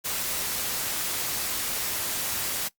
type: noise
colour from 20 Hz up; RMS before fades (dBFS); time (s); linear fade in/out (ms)
white; -29; 0.04-2.69; 20
effects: noise-tail reverb RT60 0.1 s tail -19 dB re dry + Opus 48 kbps